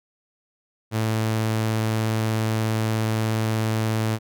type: tone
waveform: sawtooth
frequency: 110.4 Hz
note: A2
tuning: 6 cents sharp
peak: -17 dBFS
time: 0.91-4.19 s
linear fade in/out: 50 ms
effects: none